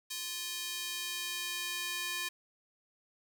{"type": "tone with high-pass filter sweep", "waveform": "square", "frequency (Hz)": 350, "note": "F4", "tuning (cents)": 4, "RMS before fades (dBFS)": -38, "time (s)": [0.1, 2.29], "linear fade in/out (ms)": 10, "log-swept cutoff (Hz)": [3900, 2100], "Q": 0.99, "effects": []}